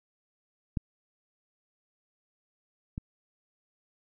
clicks, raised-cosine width 5 ms, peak -16 / -22 dBFS, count 2, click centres 0.772 / 2.979 s, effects none

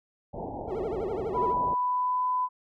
white low-pass noise, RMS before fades -36 dBFS, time 0.33-1.75 s, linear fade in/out 20 ms, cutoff 890 Hz, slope 96 dB/octave
triangle tone with vibrato, 409 Hz, G#4, 26 cents flat, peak -28 dBFS, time 0.67-1.55 s, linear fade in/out 50 ms, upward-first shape sine, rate 12 Hz, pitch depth 220 cents each way
sine tone with pitch glide, 987.8 to 1002.7 Hz, B5 to B5, 0 to +26 cents, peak -24 dBFS, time 1.33-2.49 s, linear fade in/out 50 ms, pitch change +26 cents, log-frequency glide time 1.56-2.25 s
effects none

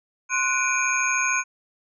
sine tone cluster, 1050 / 1474 / 2346 / 2479 / 6530 Hz, C6 / F#6 / D7 / D#7 / G#8, +6 / -7 / -2 / -7 / -30 cents, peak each -27 / -26 / -27 / -27 / -27 dBFS, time 0.29-1.44 s, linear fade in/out 50 ms, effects none

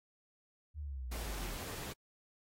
sine linear sweep, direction down, 77.78 to 36.83 Hz, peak -39 dBFS, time 0.74-1.59 s, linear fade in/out 50 ms
pink noise, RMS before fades -45 dBFS, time 1.11-1.93 s, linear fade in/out 10 ms
effects AAC 48 kbps

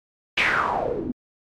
white noise with low-pass filter sweep, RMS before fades -23 dBFS, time 0.37-1.12 s, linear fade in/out 10 ms, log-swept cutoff 2700 to 250 Hz, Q 5.5, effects MP3 64 kbps

